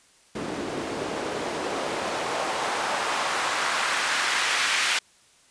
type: noise with band-pass filter sweep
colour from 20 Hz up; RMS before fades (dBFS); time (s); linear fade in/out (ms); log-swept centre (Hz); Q
white; -27; 0.35-4.99; 5; 270 to 2100; 1.1
effects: white hiss -58 dBFS RMS until 5.5 s + resampled to 22050 Hz